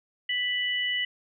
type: tone pair together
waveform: sine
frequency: 1975.5 / 2960 Hz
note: B6 / F#7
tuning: 0 / 0 cents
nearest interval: perfect fifth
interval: 700 cents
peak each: -28 dBFS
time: 0.29-1.05 s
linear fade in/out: 5 ms
effects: none